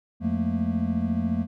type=tone cluster; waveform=triangle; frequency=88.3 / 176.9 / 218 / 232.2 Hz; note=F2 / F3 / A3 / A#3; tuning=+20 / +23 / -16 / -7 cents; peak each=-29 / -29 / -25 / -25 dBFS; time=0.2-1.47 s; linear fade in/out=50 ms; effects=none